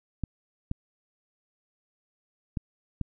clicks, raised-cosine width 5 ms, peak -17 dBFS, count 4, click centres 0.237 / 0.714 / 2.572 / 3.013 s, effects none

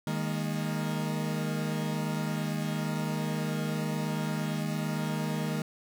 40% pulse chord, D# suspended fourth, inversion none, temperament equal with one note detuned, 155.56 / 204.1 / 233.1 Hz, D#3 / G#3 / A#3, 0 / -30 / 0 cents, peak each -31 / -34 / -35 dBFS, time 0.07-5.62 s, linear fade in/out 2 ms, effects none

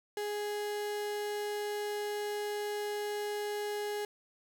35% pulse tone, 415.3 Hz, G#4, in tune, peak -32 dBFS, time 0.17-4.05 s, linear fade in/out 2 ms, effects none

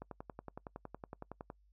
click train, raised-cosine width 1 ms, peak -30 dBFS, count 17, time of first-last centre 0.02-1.501 s, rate 10.8 Hz, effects noise-tail reverb RT60 0.1 s tail -25 dB re dry + added 50 Hz sine -65 dBFS peak until 1.72 s

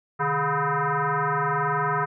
sine tone with frequency modulation, 130.81 Hz, C3, in tune, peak -21 dBFS, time 0.19-2.06 s, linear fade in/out 20 ms, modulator 283 Hz, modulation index 5.2, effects none

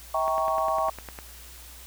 sine chord, E diminished seventh, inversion none, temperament equal with one note detuned, 644.6 / 784 / 932.3 / 1108.7 Hz, E5 / G5 / Bb5 / Db6, -39 / 0 / 0 / 0 cents, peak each -27 / -29 / -32 / -27 dBFS, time 0.14-0.9 s, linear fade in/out 5 ms
click train, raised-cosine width 0.5 ms, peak -23 dBFS, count 10, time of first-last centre 0.28-1.188 s, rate 9.91 Hz
effects added 60 Hz sine -47 dBFS peak until 1.86 s + white hiss -47 dBFS RMS until 1.86 s

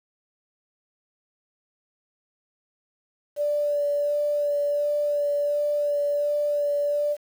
sine tone with vibrato, 583 Hz, D5, 13 cents flat, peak -21 dBFS, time 3.36-7.17 s, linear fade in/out 50 ms, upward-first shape sine, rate 1.4 Hz, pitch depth 16 cents each way, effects 8-bit

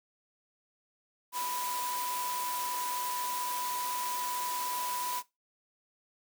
sine tone in noise, 987.8 Hz, B5, in tune, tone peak -34 dBFS, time 1.32-5.23 s, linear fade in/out 50 ms, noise white, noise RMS -38 dBFS, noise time 1.32-5.23 s, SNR +1 dB, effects noise-tail reverb RT60 0.2 s tail -18 dB re dry + high-pass 300 Hz 12 dB/octave

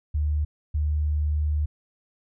sine tone pair in turn, 74.9 / 75.19 Hz, D2 / D2, +35 / +41 cents, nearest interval unison, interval 6 cents, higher second, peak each -21 dBFS, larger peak neither, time 0.14-0.45 / 0.74-1.66 s, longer second, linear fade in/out 10 ms, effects none

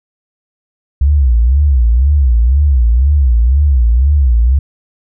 sine tone with vibrato, 64.7 Hz, C2, 19 cents flat, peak -6 dBFS, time 1.01-4.59 s, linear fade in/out 5 ms, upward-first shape sine, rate 2 Hz, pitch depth 230 cents each way, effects none

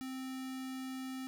square tone with notch filter, 261.4 Hz, C4, 1 cent flat, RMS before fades -42 dBFS, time 0.01-1.27 s, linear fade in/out 0 ms, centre 600 Hz, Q 1.1, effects none

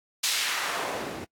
white noise with band-pass filter sweep, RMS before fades -30 dBFS, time 0.23-1.25 s, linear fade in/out 10 ms, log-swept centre 4500 to 210 Hz, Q 0.91, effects noise-tail reverb RT60 0.1 s tail -23 dB re dry + AAC 64 kbps

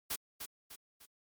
white noise with echo, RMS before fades -36 dBFS, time 0.1-0.16 s, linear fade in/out 10 ms, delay 300 ms, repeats 3, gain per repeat -7 dB, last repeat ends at 1.06 s, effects MP3 96 kbps

